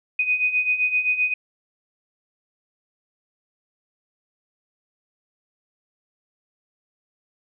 sine beating tone pair, 2489 / 2496.7 Hz, D#7 / D#7, 0 / +5 cents, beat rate 7.7 Hz, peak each -25 / -20 dBFS, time 0.19-1.34 s, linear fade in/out 5 ms, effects none

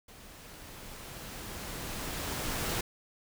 pink noise with level ramp, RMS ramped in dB -52 to -32 dBFS, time 0.08-2.81 s, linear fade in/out 5 ms, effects none

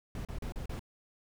brown noise bursts, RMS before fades -38 dBFS, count 5, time 0.15-0.794 s, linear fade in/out 2 ms, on 100 ms, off 36 ms, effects none

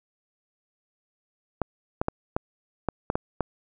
clicks, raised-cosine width 1 ms, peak -10 dBFS, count 8, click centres 1.617 / 2.015 / 2.084 / 2.365 / 2.887 / 3.101 / 3.155 / 3.407 s, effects none

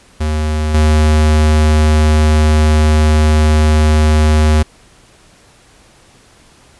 square tone with level steps, 76.9 Hz, D#2, 20 cents flat, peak -14 / -8 dBFS, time 0.2-4.63 s, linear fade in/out 10 ms, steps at 0.74 s, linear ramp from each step 5 ms, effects pink hiss -46 dBFS RMS until 6.79 s + resampled to 24000 Hz

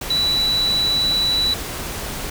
sine tone in noise, 3947 Hz, B7, 2 cents flat, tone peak -16 dBFS, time 0.1-1.54 s, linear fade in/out 5 ms, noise pink, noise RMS -28 dBFS, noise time 0.01-2.3 s, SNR +9 dB, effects none

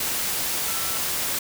sine tone in noise, 1336 Hz, E6, 23 cents sharp, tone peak -37 dBFS, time 0.68-0.98 s, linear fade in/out 5 ms, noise white, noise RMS -26 dBFS, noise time 0-1.39 s, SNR -14 dB, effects none

